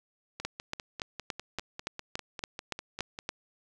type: two click trains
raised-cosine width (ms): 0.2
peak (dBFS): -15 / -21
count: 11 / 15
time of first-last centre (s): 0.45-3.291 / 0.4-3.189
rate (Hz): 3.52 / 5.02
effects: none